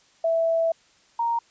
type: tone pair in turn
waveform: sine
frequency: 659 / 932 Hz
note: E5 / A#5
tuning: -1 / -1 cents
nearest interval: tritone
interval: 600 cents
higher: second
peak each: -19 / -21 dBFS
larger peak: first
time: 0.24-0.72 / 1.19-1.39 s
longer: first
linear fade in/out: 5 ms
effects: white hiss -59 dBFS RMS until 1.5 s + resampled to 16000 Hz